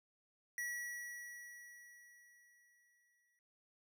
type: tone with exponential decay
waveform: square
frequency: 1932 Hz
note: B6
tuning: 39 cents flat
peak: -39 dBFS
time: 0.58-3.39 s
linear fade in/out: 1 ms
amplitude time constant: 610 ms
effects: none